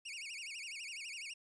sawtooth tone with vibrato, 2504 Hz, D#7, 10 cents sharp, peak -40 dBFS, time 0.05-1.34 s, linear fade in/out 10 ms, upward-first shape sine, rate 12 Hz, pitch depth 240 cents each way, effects resampled to 22050 Hz + 12-bit

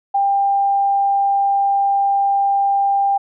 sine tone, 795 Hz, G5, 24 cents sharp, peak -13 dBFS, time 0.14-3.18 s, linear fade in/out 10 ms, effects none

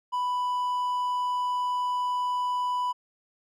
triangle tone with hard clipping, 991 Hz, B5, 6 cents sharp, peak -26 dBFS, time 0.12-2.93 s, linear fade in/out 20 ms, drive 6 dB, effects none

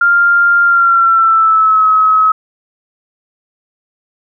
sine tone with pitch glide, 1396.9 to 1281 Hz, F6 to E6, 0 to -50 cents, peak -6 dBFS, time 0.01-2.32 s, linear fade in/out 5 ms, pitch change -150 cents, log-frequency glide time 0.64-1.86 s, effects none

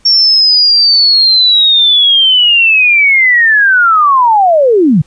sine linear sweep, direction down, 5500 to 131 Hz, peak -4 dBFS, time 0.05-5.02 s, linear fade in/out 10 ms, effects pink hiss -49 dBFS RMS until 5.06 s + resampled to 22050 Hz

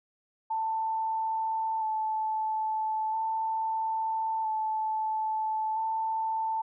sine tone with vibrato, 880 Hz, A5, in tune, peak -27 dBFS, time 0.5-6.62 s, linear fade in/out 10 ms, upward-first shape square, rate 0.38 Hz, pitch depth 15 cents each way, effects none

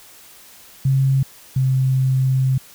sine tone pair in turn, 134.5 / 131.43 Hz, C3 / C3, +48 / +8 cents, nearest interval unison, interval 40 cents, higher first, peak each -13 / -14 dBFS, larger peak first, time 0.85-1.23 / 1.56-2.58 s, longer second, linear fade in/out 5 ms, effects white hiss -45 dBFS RMS until 2.74 s

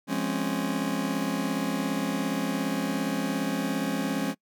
40% pulse chord, Db major seventh, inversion first, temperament just, 173.24 / 207.9 / 259.9 / 277.2 Hz, F3 / Ab3 / C4 / Db4, -14 / +2 / -11 / 0 cents, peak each -33 / -31 / -32 / -30 dBFS, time 0.07-4.35 s, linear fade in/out 50 ms, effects noise-tail reverb RT60 0.1 s tail -24 dB re dry

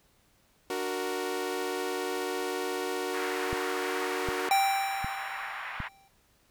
sawtooth chord, D augmented, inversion none, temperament equal, 293.7 / 370 / 466.2 Hz, D4 / F#4 / A#4, 0 / 0 / 0 cents, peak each -35 / -29 / -31 dBFS, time 0.7-4.49 s, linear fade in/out 2 ms
white band-pass noise, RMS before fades -38 dBFS, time 3.13-5.89 s, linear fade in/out 20 ms, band 860 to 2100 Hz, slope 24 dB/octave
click train, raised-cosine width 5 ms, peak -23 dBFS, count 4, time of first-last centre 3.53-5.803 s, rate 1.32 Hz
square tone with exponential decay, 783 Hz, G5, 2 cents flat, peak -21 dBFS, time 4.51-6.08 s, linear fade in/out 1 ms, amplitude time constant 340 ms
effects pink hiss -66 dBFS RMS until 6.5 s

